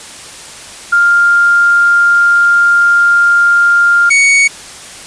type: tone pair in turn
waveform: sine / 45% pulse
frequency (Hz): 1400 / 2231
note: F6 / C#7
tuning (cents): +4 / +11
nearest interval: minor sixth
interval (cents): 807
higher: second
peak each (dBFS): -5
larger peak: neither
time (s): 0.92-4.1 / 4.1-4.48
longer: first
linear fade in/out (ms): 10
effects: white hiss -30 dBFS RMS until 5.06 s + resampled to 22050 Hz

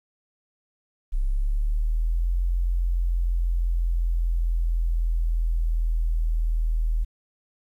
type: exponential two-way sweep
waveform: sine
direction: up then down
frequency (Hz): 32.59 to 43.81 to 40.01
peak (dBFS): -20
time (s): 1.12-7.05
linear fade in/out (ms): 20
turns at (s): 2.34
effects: 10-bit

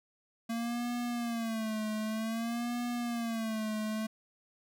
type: tone with vibrato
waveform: square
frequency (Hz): 228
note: A#3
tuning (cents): -38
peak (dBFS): -33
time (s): 0.49-4.07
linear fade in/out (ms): 10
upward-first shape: sine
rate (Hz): 0.53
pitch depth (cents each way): 100
effects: none

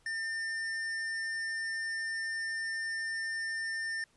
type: tone with tanh clipping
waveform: sine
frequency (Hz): 1802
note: A6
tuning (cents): +41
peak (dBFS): -35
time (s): 0.06-4.04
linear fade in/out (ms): 2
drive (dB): 14
effects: pink hiss -68 dBFS RMS until 4.16 s + resampled to 24000 Hz

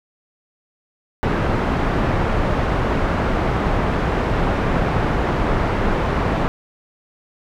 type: low-pass noise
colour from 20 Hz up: pink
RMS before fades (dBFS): -19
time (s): 1.23-6.48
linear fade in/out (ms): 0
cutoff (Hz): 1500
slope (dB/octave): 12
effects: none

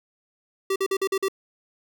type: tone bursts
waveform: square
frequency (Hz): 387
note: G4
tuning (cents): -22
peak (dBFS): -22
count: 6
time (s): 0.7-1.284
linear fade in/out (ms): 5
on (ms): 59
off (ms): 46
effects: none

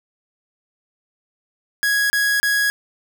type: tone bursts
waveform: 45% pulse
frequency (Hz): 1661.2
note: G#6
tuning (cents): 0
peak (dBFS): -16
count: 3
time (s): 1.83-2.7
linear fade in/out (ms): 0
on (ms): 270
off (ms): 30
effects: none

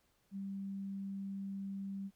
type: tone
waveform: sine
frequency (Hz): 196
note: G3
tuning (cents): 0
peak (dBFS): -39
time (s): 0.31-2.11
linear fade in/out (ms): 50
effects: pink hiss -75 dBFS RMS until 2.15 s

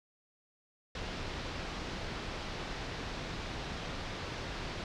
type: low-pass noise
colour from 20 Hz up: pink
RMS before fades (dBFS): -40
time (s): 0.95-4.84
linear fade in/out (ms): 2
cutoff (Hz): 5100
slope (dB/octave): 24
effects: none

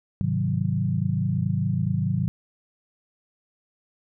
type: chord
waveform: sine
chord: Ab dominant seventh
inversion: none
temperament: equal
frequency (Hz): 103.83 / 130.81 / 155.56 / 185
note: Ab2 / C3 / Eb3 / Gb3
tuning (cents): 0 / 0 / 0 / 0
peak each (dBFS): -27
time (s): 0.21-2.28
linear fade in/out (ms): 0
effects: none

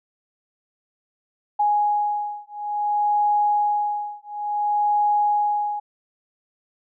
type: beating tone pair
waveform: sine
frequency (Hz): 830.6 / 831.17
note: G#5 / G#5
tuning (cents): 0 / +1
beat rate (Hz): 0.57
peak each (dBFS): -22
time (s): 1.59-5.8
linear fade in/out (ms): 10
effects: none

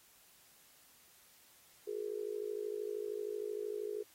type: tone with amplitude modulation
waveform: sine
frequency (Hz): 418.9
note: G#4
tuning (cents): +15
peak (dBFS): -33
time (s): 1.87-4.03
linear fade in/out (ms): 10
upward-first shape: sine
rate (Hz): 53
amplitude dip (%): 90
effects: white hiss -64 dBFS RMS until 4.14 s + AAC 48 kbps

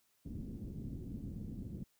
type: low-pass noise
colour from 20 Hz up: white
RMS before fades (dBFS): -44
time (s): 0.25-1.84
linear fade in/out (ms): 10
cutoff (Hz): 250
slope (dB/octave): 24
effects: white hiss -75 dBFS RMS until 1.99 s

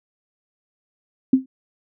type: tone with exponential decay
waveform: sine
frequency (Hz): 261.9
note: C4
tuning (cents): +2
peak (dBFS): -7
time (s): 1.33-1.46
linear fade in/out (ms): 5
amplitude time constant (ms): 27
effects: none

